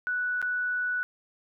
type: tone with dropouts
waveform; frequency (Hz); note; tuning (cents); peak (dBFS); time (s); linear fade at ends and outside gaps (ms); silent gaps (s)
sine; 1479; F#6; -1; -26; 0.07-1.03; 0; 0.416-0.426
effects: none